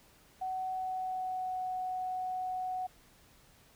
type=tone with pitch glide; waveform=sine; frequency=750 to 740.5 Hz; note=F#5 to F#5; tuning=+23 to +1 cents; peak=-33 dBFS; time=0.41-2.87 s; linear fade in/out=10 ms; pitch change=-22 cents; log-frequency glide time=0.65-1.62 s; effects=pink hiss -62 dBFS RMS until 3.75 s